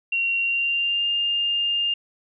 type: tone with pitch glide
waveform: sine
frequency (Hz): 2749 to 2810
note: F7 to F7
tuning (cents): -28 to +10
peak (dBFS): -20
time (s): 0.12-1.94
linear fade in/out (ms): 5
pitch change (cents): +38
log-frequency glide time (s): 0.38-1.07
effects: none